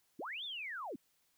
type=linear two-way sweep; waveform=sine; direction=up then down; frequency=196.9 to 3656 to 196.9 Hz; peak=-40 dBFS; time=0.19-0.96 s; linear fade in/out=5 ms; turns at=0.44 s; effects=white hiss -75 dBFS RMS until 1.37 s

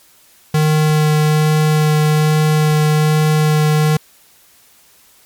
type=tone with vibrato; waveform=square; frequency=153.3 Hz; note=D#3; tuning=25 cents flat; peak=-11 dBFS; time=0.54-3.97 s; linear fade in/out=5 ms; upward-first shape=sine; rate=1.2 Hz; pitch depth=8 cents each way; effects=white hiss -49 dBFS RMS until 5.25 s + MP3 96 kbps

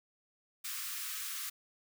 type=high-pass noise; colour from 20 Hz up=white; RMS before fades=-40 dBFS; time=0.64-1.5 s; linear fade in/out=10 ms; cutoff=1100 Hz; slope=96 dB/octave; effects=none

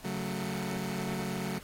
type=chord; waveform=sawtooth; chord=F# minor; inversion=second; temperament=just; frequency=138.75 / 185 / 222 Hz; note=C#3 / F#3 / A3; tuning=+2 / 0 / +16 cents; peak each=-35 / -31 / -34 dBFS; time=0.04-1.59 s; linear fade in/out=10 ms; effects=pink hiss -52 dBFS RMS until 1.63 s + AAC 48 kbps

